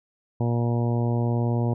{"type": "harmonic tone", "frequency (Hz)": 118.7, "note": "A#2", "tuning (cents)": 32, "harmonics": [1, 2, 3, 4, 5, 6, 7, 8], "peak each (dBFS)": [-22, -28, -32, -34, -36, -38, -39, -40], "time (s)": [0.4, 1.74], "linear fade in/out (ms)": 5, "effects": []}